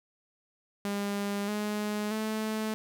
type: tone with pitch steps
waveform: sawtooth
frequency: 202 / 209.6 / 217.5 Hz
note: G#3 / G#3 / A3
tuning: -48 / +16 / -20 cents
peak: -26 dBFS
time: 0.85-2.74 s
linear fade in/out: 0 ms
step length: 630 ms
effects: none